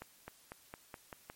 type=accelerating click train; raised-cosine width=0.5 ms; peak=-29 dBFS; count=7; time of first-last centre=0.02-1.299 s; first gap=260 ms; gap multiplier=0.92; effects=white hiss -63 dBFS RMS until 1.35 s + MP3 64 kbps